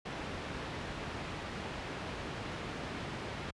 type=low-pass noise; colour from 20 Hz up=pink; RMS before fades=-40 dBFS; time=0.05-3.51 s; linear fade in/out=10 ms; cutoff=3200 Hz; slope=12 dB/octave; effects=high-pass 60 Hz 12 dB/octave + resampled to 24000 Hz